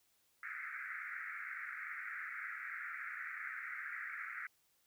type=band-pass noise; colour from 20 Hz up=white; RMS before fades=-45 dBFS; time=0.43-4.47 s; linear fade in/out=2 ms; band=1300 to 2200 Hz; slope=96 dB/octave; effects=white hiss -75 dBFS RMS until 4.86 s